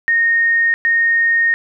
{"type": "tone bursts at uneven times", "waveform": "sine", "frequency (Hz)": 1850, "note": "A#6", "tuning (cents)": -14, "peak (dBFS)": -11, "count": 2, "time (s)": [[0.08, 0.74], [0.85, 1.54]], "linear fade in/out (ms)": 0, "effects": []}